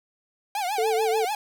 45% pulse tone with vibrato, 780 Hz, G5, 9 cents flat, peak -25 dBFS, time 0.55-1.35 s, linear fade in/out 2 ms, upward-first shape triangle, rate 6.8 Hz, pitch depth 210 cents each way
sine tone, 441.9 Hz, A4, 7 cents sharp, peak -22 dBFS, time 0.78-1.25 s, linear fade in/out 5 ms
effects none

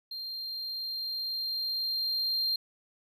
triangle tone with level ramp, 4186 Hz, C8, in tune, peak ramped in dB -35 to -25 dBFS, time 0.11-2.56 s, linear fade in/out 5 ms, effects none

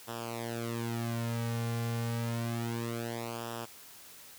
sawtooth tone with flanger, 116.54 Hz, A#2, in tune, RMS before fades -35 dBFS, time 0.07-3.66 s, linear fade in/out 20 ms, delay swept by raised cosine 0.46 to 3.16 ms, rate 0.29 Hz, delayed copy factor -0.9, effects white hiss -52 dBFS RMS until 4.38 s + high-pass 60 Hz 12 dB/octave

